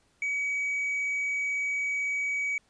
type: tone with hard clipping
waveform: triangle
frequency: 2269 Hz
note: C#7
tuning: 40 cents sharp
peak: -26 dBFS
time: 0.22-2.58 s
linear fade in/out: 2 ms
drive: 1 dB
effects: pink hiss -67 dBFS RMS until 2.69 s + resampled to 22050 Hz